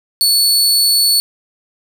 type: tone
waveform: sawtooth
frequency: 4435 Hz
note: C#8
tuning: in tune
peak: -7 dBFS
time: 0.21-1.2 s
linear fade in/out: 0 ms
effects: none